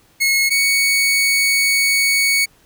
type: tone pair in turn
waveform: sawtooth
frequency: 2176 / 2228 Hz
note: C#7 / C#7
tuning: -33 / +8 cents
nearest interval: unison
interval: 41 cents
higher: second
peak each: -10 dBFS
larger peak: neither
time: 0.2-0.5 / 0.5-2.46 s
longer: second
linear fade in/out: 20 ms
effects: pink hiss -54 dBFS RMS until 2.65 s